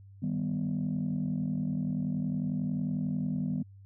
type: chord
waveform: sine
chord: Eb augmented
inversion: none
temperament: equal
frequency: 155.56 / 196 / 246.9 Hz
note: Eb3 / G3 / B3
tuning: 0 / 0 / 0 cents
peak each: -32 dBFS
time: 0.22-3.63 s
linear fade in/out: 10 ms
effects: tanh soft clip ceiling -23 dBFS + added 98 Hz sine -49 dBFS peak until 3.85 s